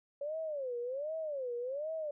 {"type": "tone with vibrato", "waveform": "sine", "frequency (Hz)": 554.4, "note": "C#5", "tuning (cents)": 0, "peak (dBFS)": -35, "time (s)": [0.21, 2.11], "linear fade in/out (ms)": 5, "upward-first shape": "sine", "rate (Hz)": 1.3, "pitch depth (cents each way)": 260, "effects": []}